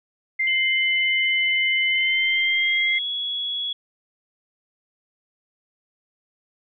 sine tone, 2093 Hz, C7, in tune, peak -19 dBFS, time 0.39-2.99 s, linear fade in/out 10 ms
sine tone with pitch glide, 2995 to 3362 Hz, F#7 to G#7, +20 to +20 cents, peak -24 dBFS, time 0.47-3.73 s, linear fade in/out 5 ms, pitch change +200 cents, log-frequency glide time 1.87-3.06 s
effects none

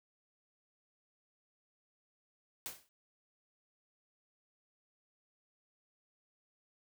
white noise with exponential decay, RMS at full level -39 dBFS, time 2.66-2.89 s, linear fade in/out 0 ms, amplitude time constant 48 ms, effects none

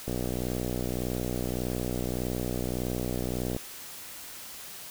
click train, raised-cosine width 2 ms, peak -18 dBFS, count 216, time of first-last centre 0.08-3.565 s, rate 61.7 Hz, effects white hiss -43 dBFS RMS until 4.9 s

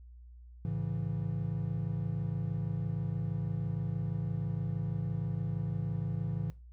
triangle chord, A major, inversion none, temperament equal with one note detuned, 107.49 / 138.59 / 164.81 Hz, A2 / C#3 / E3, -40 / 0 / 0 cents, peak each -34 dBFS, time 0.65-6.5 s, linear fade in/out 0 ms, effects noise-tail reverb RT60 0.3 s tail -20 dB re dry + added 60 Hz sine -49 dBFS peak until 6.72 s

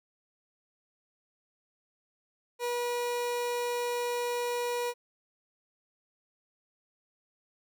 30% pulse tone, 483.5 Hz, B4, 37 cents flat, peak -27 dBFS, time 2.59-4.94 s, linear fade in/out 50 ms, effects none

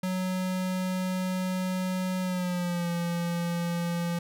square tone with pitch glide, 185 to 171.62 Hz, F#3 to F3, 0 to -30 cents, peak -28 dBFS, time 0.03-4.19 s, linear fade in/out 5 ms, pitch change -130 cents, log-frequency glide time 2.21-2.89 s, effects none

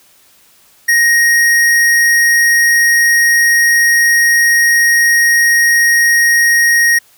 square tone, 1873 Hz, A#6, 8 cents sharp, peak -8 dBFS, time 0.88-6.99 s, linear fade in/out 10 ms, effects white hiss -48 dBFS RMS until 7.17 s

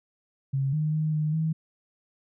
sine tone with pitch steps, 136.1 / 153.6 / 155.3 / 153.1 / 159.3 Hz, C#3 / D#3 / D#3 / D#3 / D#3, -31 / -22 / -3 / -28 / +41 cents, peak -23 dBFS, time 0.53-1.53 s, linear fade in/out 10 ms, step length 200 ms, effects none

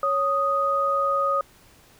sine tone pair together, 554.8 / 1244.5 Hz, C#5 / D#6, +1 / 0 cents, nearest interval octave + major second, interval 1399 cents, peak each -25 / -21 dBFS, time 0.03-1.41 s, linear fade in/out 2 ms, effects pink hiss -54 dBFS RMS until 1.99 s

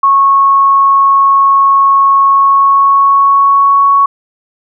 sine tone with pitch glide, 1100 to 1113.4 Hz, C#6 to C#6, -14 to +7 cents, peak -4 dBFS, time 0.03-4.06 s, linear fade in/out 5 ms, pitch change +21 cents, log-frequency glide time 2.27-3.83 s, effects none

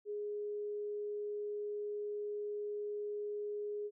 sine tone, 415.3 Hz, G#4, in tune, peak -37 dBFS, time 0.05-3.91 s, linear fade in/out 50 ms, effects none

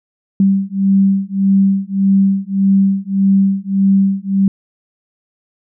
sine beating tone pair, 194.2 / 195.9 Hz, G3 / G3, -16 / -1 cents, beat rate 1.7 Hz, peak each -13 dBFS, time 0.4-4.48 s, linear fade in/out 2 ms, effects none

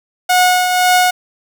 sawtooth tone with tremolo, 728 Hz, F#5, 28 cents flat, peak -4 dBFS, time 0.29-1.11 s, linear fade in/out 10 ms, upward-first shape triangle, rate 1.9 Hz, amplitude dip 50%, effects none

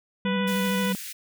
sine tone with vibrato, 193.2 Hz, G3, 25 cents flat, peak -24 dBFS, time 0.25-0.95 s, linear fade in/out 0 ms, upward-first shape square, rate 13 Hz, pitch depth 35 cents each way
harmonic tone, 493.9 Hz, B4, in tune, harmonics 1 / 2 / 3 / 4 / 5 / 6 / 7, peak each -30 / -33 / -35 / -36 / -37 / -38 / -38 dBFS, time 0.25-0.93 s, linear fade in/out 10 ms
white high-pass noise, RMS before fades -37 dBFS, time 0.47-1.13 s, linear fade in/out 10 ms, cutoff 1600 Hz, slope 48 dB/octave
effects none

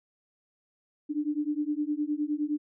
sine beating tone pair, 292.9 / 302.6 Hz, D4 / D#4, -5 / -48 cents, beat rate 9.7 Hz, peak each -30 dBFS, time 1.09-2.58 s, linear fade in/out 20 ms, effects none

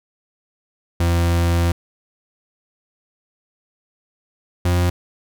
40% pulse tone pair in turn, 85.5 / 88.26 Hz, F2 / F2, -36 / +19 cents, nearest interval minor second, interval 55 cents, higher second, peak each -14 dBFS, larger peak neither, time 1-1.72 / 4.65-4.9 s, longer first, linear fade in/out 5 ms, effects none

